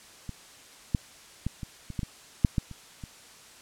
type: clicks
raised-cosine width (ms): 5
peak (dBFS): -23 / -11 / -16 / -23 / -25 / -17 / -20 / -6 / -12 / -29 / -26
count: 11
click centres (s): 0.293 / 0.948 / 1.466 / 1.632 / 1.903 / 1.992 / 2.032 / 2.448 / 2.582 / 2.713 / 3.038
effects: white hiss -51 dBFS RMS until 3.61 s + low-pass 9000 Hz 12 dB/octave